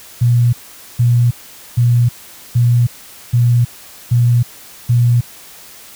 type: tone bursts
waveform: sine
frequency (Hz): 120.3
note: B2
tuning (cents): -45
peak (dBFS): -8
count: 7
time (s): 0.21-5.21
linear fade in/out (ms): 10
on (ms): 320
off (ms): 460
effects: white hiss -38 dBFS RMS until 5.95 s